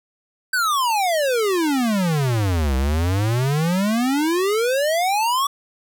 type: exponential two-way sweep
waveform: square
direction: down then up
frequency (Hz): 1565 to 63.9 to 1150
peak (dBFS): -18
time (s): 0.53-5.47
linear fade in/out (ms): 5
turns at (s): 2.76
effects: none